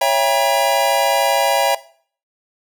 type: chord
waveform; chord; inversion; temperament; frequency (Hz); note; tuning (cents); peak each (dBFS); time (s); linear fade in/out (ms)
square; C# diminished seventh; none; just; 554.4 / 665.2 / 798.3 / 957.9; C#5 / E5 / G5 / Bb5; 0 / +16 / +31 / +47; -20; 0.01-1.75; 5
effects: noise-tail reverb RT60 0.5 s tail -18 dB re dry